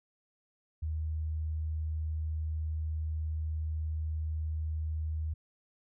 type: tone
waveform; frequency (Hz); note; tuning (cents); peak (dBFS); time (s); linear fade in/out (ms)
sine; 78.3; D#2; +11; -31; 0.82-5.34; 10
effects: none